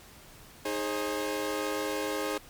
sawtooth chord, Ab major, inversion second, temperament equal with one note detuned, 311.1 / 415.3 / 535.2 Hz, Eb4 / Ab4 / C5, 0 / 0 / +39 cents, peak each -31 / -30 / -30 dBFS, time 0.65-2.38 s, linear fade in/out 5 ms, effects pink hiss -52 dBFS RMS until 2.49 s + MP3 96 kbps

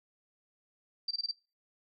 sine tone bursts, 4673 Hz, D8, 9 cents flat, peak -30 dBFS, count 5, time 1.08-1.313 s, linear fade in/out 5 ms, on 29 ms, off 22 ms, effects noise-tail reverb RT60 0.3 s tail -22 dB re dry

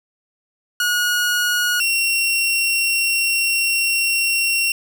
sawtooth tone pair in turn, 1449 / 2735 Hz, F#6 / F7, -37 / -37 cents, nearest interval major seventh, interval 1100 cents, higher second, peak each -13 dBFS, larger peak neither, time 0.8-1.8 / 1.8-4.72 s, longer second, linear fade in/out 2 ms, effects none

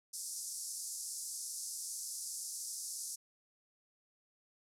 white band-pass noise, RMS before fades -43 dBFS, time 0.13-3.16 s, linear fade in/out 10 ms, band 5000 to 11000 Hz, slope 48 dB/octave, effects none

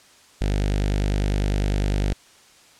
sawtooth tone with notch filter, 49.97 Hz, G1, 34 cents sharp, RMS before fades -22 dBFS, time 0.41-2.13 s, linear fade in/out 0 ms, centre 1100 Hz, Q 1.3, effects white hiss -52 dBFS RMS until 2.79 s + low-pass 8000 Hz 12 dB/octave

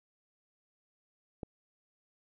click, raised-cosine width 2 ms, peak -25 dBFS, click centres 1.432 s, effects none

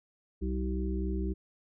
harmonic tone, 63.8 Hz, C2, 43 cents flat, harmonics 1 / 3 / 5 / 6, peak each -31 / -36 / -38 / -39 dBFS, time 0.41-1.34 s, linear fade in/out 20 ms, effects none

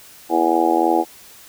harmonic tone, 83.1 Hz, E2, 15 cents sharp, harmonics 3 / 4 / 5 / 6 / 7 / 8 / 9 / 10, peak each -29 / -18 / -26 / -24 / -27 / -29 / -20 / -20 dBFS, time 0.29-1.05 s, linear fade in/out 50 ms, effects white hiss -44 dBFS RMS until 1.48 s

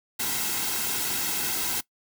white noise with comb filter, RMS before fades -28 dBFS, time 0.19-1.81 s, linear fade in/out 10 ms, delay 1.7 ms, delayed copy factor -0.6, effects noise-tail reverb RT60 0.1 s tail -20 dB re dry

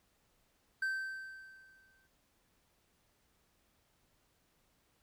triangle tone with exponential decay, 1553 Hz, G6, 17 cents flat, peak -29 dBFS, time 0.82-2.07 s, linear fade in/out 5 ms, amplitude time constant 270 ms, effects pink hiss -74 dBFS RMS until 5.02 s

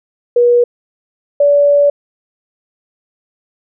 sine tone pair in turn, 482 / 575.1 Hz, B4 / D5, -42 / -36 cents, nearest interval minor third, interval 306 cents, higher second, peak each -6 dBFS, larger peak neither, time 0.36-0.64 / 1.4-1.9 s, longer second, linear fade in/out 5 ms, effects none

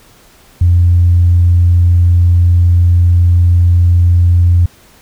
sine tone, 87.31 Hz, F2, in tune, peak -4 dBFS, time 0.61-4.66 s, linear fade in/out 5 ms, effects tanh soft clip ceiling 0 dBFS + pink hiss -44 dBFS RMS until 5.01 s

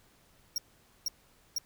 45% pulse tone bursts, 5590 Hz, F8, 1 cent sharp, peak -29 dBFS, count 3, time 0.56-1.583 s, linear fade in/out 2 ms, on 21 ms, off 480 ms, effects pink hiss -64 dBFS RMS until 1.65 s

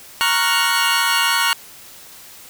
20% pulse chord, Gb major seventh, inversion first, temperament equal, 932.3 / 1108.7 / 1396.9 / 1480 Hz, Bb5 / Db6 / F6 / Gb6, 0 / 0 / 0 / 0 cents, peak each -16 dBFS, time 0.21-1.53 s, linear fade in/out 0 ms, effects white hiss -41 dBFS RMS until 2.49 s

